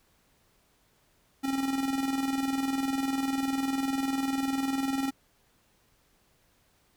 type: tone with tremolo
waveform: square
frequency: 270.5 Hz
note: C#4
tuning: 42 cents flat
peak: -26 dBFS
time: 1.43-5.11 s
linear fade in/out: 20 ms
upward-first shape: square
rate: 20 Hz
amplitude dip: 50%
effects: pink hiss -67 dBFS RMS until 6.96 s